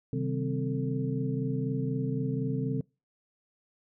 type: tone cluster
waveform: sine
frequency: 132.2 / 156.2 / 193.3 / 259.4 / 444.2 Hz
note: C3 / D#3 / G3 / C4 / A4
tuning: +18 / +7 / -24 / -15 / +16 cents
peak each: -31 / -35 / -38 / -33 / -37 dBFS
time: 0.13-2.81 s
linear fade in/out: 2 ms
effects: noise-tail reverb RT60 0.3 s tail -26 dB re dry